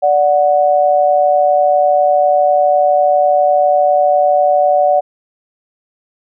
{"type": "tone pair together", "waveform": "sine", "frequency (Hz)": [585, 737.1], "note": ["D5", "F#5"], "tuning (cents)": [-7, -7], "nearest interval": "major third", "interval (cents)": 400, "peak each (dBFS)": -11, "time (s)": [0.02, 5.01], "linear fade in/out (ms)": 20, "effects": []}